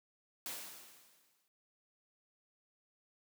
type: noise with exponential decay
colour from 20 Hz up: white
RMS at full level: -41 dBFS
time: 0.46-1.48 s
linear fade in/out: 0 ms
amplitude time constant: 220 ms
effects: high-pass 150 Hz 12 dB/octave